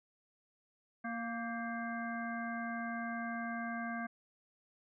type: harmonic tone with a mistuned harmonic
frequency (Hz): 232.7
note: A#3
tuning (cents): -3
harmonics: 1 / 3 / 5 / 7 / 9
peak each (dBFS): -40 / -43 / -46 / -43 / -50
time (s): 1.04-4.07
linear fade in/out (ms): 10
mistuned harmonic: 7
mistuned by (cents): -43
effects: none